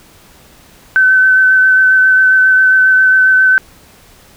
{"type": "tone with vibrato", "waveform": "sine", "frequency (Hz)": 1525, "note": "G6", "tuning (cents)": -48, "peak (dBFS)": -5, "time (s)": [0.96, 3.58], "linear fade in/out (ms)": 0, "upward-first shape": "sine", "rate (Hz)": 7.4, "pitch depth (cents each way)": 14, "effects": ["pink hiss -43 dBFS RMS until 4.36 s"]}